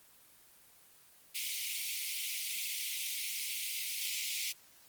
pink high-pass noise, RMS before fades -37 dBFS, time 1.34-4.53 s, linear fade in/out 20 ms, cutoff 2100 Hz, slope 96 dB/octave, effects white hiss -61 dBFS RMS until 4.88 s + Opus 24 kbps

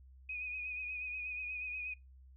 sine tone with vibrato, 2489 Hz, D#7, in tune, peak -38 dBFS, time 0.29-1.94 s, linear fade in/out 5 ms, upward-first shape triangle, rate 8.3 Hz, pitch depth 44 cents each way, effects noise-tail reverb RT60 0.2 s tail -23 dB re dry + added 65 Hz sine -55 dBFS peak until 2.36 s

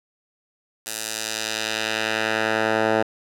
10% pulse tone with band-pass filter sweep, 110 Hz, A2, in tune, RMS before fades -24 dBFS, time 0.86-3.03 s, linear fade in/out 10 ms, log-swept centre 9700 to 840 Hz, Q 0.86, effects none

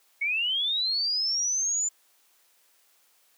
sine linear sweep, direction up, 2182 to 7120 Hz, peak -24 dBFS, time 0.21-1.89 s, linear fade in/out 10 ms, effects white hiss -64 dBFS RMS until 3.37 s + high-pass 400 Hz 12 dB/octave

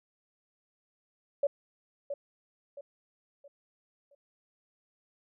sine tone with echo, 567 Hz, C#5, 39 cents sharp, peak -23 dBFS, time 1.43-1.47 s, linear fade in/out 5 ms, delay 670 ms, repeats 4, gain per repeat -9 dB, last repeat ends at 4.15 s, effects none

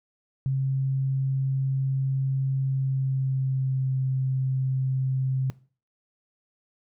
sine tone with pitch glide, 134.2 to 131.67 Hz, C3 to C3, +44 to +11 cents, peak -22 dBFS, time 0.46-5.5 s, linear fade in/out 0 ms, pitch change -33 cents, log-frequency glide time 2.6-3.98 s, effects noise-tail reverb RT60 0.4 s tail -20 dB re dry

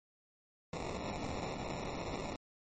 violet noise with sample-and-hold, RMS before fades -40 dBFS, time 0.73-2.36 s, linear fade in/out 2 ms, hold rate 1575 Hz, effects MP3 32 kbps

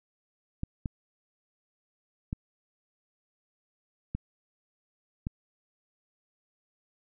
clicks, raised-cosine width 5 ms, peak -19 dBFS, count 5, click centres 0.634 / 0.858 / 2.329 / 4.15 / 5.269 s, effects none

